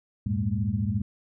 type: tone cluster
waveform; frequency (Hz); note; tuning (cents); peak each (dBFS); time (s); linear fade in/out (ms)
sine; 82 / 100.6 / 114.8 / 202.5 / 225; E2 / G2 / A#2 / G#3 / A3; -9 / +45 / -26 / -43 / +39; -35 / -28 / -30 / -29 / -35; 0.26-1.02; 5
effects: none